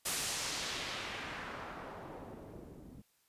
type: noise with low-pass filter sweep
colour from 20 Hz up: white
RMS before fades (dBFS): -42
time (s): 0.05-3.02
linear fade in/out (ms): 10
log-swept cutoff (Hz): 11000 to 210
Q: 1
effects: white hiss -73 dBFS RMS until 3.28 s + resampled to 32000 Hz